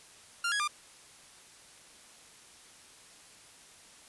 sawtooth tone with pitch steps, 1394 / 1663 / 1196 Hz, F6 / G#6 / D6, -4 / +2 / +31 cents, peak -25 dBFS, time 0.44-0.677 s, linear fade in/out 5 ms, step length 79 ms, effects white hiss -55 dBFS RMS until 4.08 s + resampled to 24000 Hz

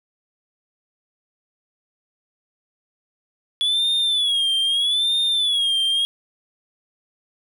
triangle tone with vibrato, 3396 Hz, G#7, 38 cents sharp, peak -16 dBFS, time 3.61-6.05 s, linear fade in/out 0 ms, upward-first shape sine, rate 0.79 Hz, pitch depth 120 cents each way, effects none

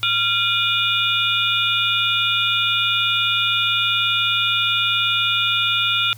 sine tone cluster, 1386 / 2433 / 2886 / 3433 / 3635 Hz, F6 / D#7 / F#7 / A7 / A#7, -14 / -39 / -44 / -43 / -44 cents, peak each -23 dBFS, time 0.03-6.13 s, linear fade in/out 0 ms, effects added 111 Hz sine -38 dBFS peak until 6.17 s + white hiss -48 dBFS RMS until 6.17 s

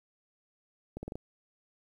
accelerating click train, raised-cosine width 2 ms, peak -25 dBFS, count 5, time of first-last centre 0.97-1.155 s, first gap 60 ms, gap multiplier 0.83, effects 10-bit

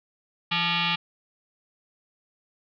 sine tone with frequency modulation, 170 Hz, F3, 46 cents flat, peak -22 dBFS, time 0.51-0.96 s, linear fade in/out 10 ms, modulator 517 Hz, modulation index 6.9, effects none

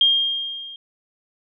sine tone with level ramp, 3218 Hz, G7, 45 cents sharp, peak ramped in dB -11 to -35 dBFS, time 0.01-0.76 s, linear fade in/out 2 ms, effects none

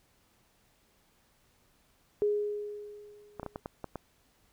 sine tone with exponential decay, 415.3 Hz, G#4, in tune, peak -23 dBFS, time 2.22-3.6 s, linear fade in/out 0 ms, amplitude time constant 300 ms
clicks, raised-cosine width 1 ms, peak -23 dBFS, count 7, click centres 3.397 / 3.431 / 3.463 / 3.559 / 3.659 / 3.843 / 3.957 s
effects pink hiss -68 dBFS RMS until 4.52 s

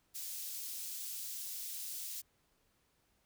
white high-pass noise, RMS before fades -43 dBFS, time 0.14-2.22 s, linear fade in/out 20 ms, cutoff 4400 Hz, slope 12 dB/octave, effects pink hiss -75 dBFS RMS until 3.25 s

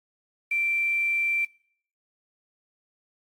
sine tone with quantisation, 2349 Hz, D7, in tune, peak -23 dBFS, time 0.51-1.45 s, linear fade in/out 5 ms, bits 8, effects noise-tail reverb RT60 0.6 s tail -22 dB re dry + AAC 64 kbps

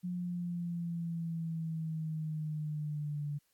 sine exponential sweep, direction down, 179.2 to 145.3 Hz, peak -34 dBFS, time 0.03-3.39 s, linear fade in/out 20 ms, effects white hiss -75 dBFS RMS until 3.53 s + AAC 64 kbps

